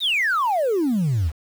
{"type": "exponential sweep", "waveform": "sine", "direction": "down", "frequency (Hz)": [3919, 70.3], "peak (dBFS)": -16, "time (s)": [0, 1.32], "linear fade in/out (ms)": 50, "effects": ["tanh soft clip ceiling -16 dBFS", "7-bit"]}